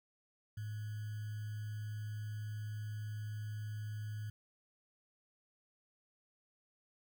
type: tone with sample-and-hold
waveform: sine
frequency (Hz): 106.6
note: G#2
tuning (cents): +46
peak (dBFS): -39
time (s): 0.57-4.3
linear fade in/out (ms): 5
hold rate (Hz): 1575
effects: none